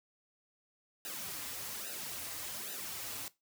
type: noise with flanger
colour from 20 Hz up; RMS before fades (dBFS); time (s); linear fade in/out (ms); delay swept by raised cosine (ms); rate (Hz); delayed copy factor
white; -42; 1.05-3.28; 0; 0.89 to 5.49; 1.2; -0.8
effects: noise-tail reverb RT60 0.2 s tail -18 dB re dry